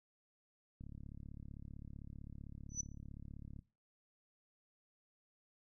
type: click train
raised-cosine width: 5 ms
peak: -38 dBFS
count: 100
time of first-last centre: 0.81-3.591 s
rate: 35.6 Hz
type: tone with exponential growth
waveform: sine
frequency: 5970 Hz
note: F#8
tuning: 15 cents sharp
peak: -32 dBFS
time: 2.69-2.81 s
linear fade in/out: 5 ms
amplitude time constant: 26 ms
effects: noise-tail reverb RT60 0.3 s tail -19 dB re dry